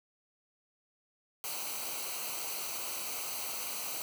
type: noise with comb filter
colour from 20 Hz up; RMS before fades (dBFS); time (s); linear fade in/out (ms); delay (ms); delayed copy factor
white; -38; 1.44-4.02; 0; 0.57; -0.7
effects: none